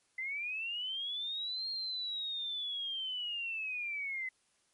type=linear two-way sweep; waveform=sine; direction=up then down; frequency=2023 to 4243 to 2023 Hz; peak=-35 dBFS; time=0.18-4.29 s; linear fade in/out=5 ms; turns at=1.69 s; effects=white hiss -73 dBFS RMS until 4.73 s + MP3 48 kbps